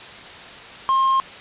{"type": "tone with quantisation", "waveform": "triangle", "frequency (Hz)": 1065, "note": "C6", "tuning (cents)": 30, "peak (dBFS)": -13, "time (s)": [0.89, 1.2], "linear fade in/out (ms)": 0, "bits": 7, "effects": ["white hiss -38 dBFS RMS until 1.4 s", "resampled to 8000 Hz"]}